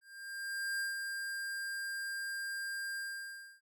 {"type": "tone with ADSR envelope", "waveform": "square", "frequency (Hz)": 1599, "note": "G6", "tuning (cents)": 34, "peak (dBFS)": -34, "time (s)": [0.01, 3.61], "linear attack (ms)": 790, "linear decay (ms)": 150, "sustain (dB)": -4, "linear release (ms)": 640, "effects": []}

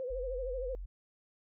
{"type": "tone with vibrato", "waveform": "sine", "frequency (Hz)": 510, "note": "C5", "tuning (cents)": -44, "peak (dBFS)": -35, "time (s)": [0, 0.75], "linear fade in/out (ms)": 0, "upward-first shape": "sine", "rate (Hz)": 13, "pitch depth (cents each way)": 84}
{"type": "tone", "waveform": "sine", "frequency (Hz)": 44.99, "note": "F#1", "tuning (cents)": -48, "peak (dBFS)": -39, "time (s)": [0.1, 0.86], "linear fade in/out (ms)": 10}
{"effects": []}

